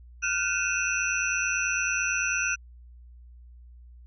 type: tone cluster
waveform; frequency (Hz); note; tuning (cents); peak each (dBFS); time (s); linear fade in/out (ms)
sine; 1413 / 1522 / 2517 / 2691 / 5900; F6 / F#6 / D#7 / E7 / F#8; +20 / +48 / +19 / +35 / -6; -31; 0.22-2.56; 20
effects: added 60 Hz sine -46 dBFS peak until 4.06 s